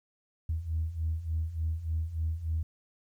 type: beating tone pair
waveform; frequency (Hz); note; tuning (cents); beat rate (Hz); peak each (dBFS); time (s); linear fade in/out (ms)
sine; 78.3 / 81.7; D#2 / E2; +11 / -15; 3.4; -34 / -30; 0.49-2.63; 5
effects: tanh soft clip ceiling -22 dBFS + 11-bit